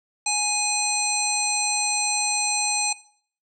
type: harmonic tone with a mistuned harmonic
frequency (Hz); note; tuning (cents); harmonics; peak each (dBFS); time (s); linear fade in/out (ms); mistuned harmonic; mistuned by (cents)
830.6; G#5; 0; 1 / 3 / 5 / 7 / 9 / 10; -28 / -28 / -28 / -28 / -28 / -28; 0.26-2.93; 5; 7; +53
effects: noise-tail reverb RT60 0.5 s tail -17 dB re dry